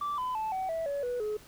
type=tone with pitch steps; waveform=sine; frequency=1166 / 1009.2 / 873.5 / 756.1 / 654.4 / 566.4 / 490.2 / 424.3 Hz; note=D6 / B5 / A5 / F#5 / E5 / C#5 / B4 / G#4; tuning=-13 / +37 / -13 / +37 / -13 / +37 / -13 / +37 cents; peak=-28 dBFS; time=0.01-1.37 s; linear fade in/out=5 ms; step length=170 ms; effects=tanh soft clip ceiling -28 dBFS + pink hiss -54 dBFS RMS until 1.47 s